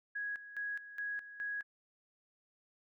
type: tone with tremolo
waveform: sine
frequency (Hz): 1661.2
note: G#6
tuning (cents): 0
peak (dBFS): -36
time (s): 0.15-1.63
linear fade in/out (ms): 10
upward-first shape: square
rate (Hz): 2.4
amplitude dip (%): 75
effects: none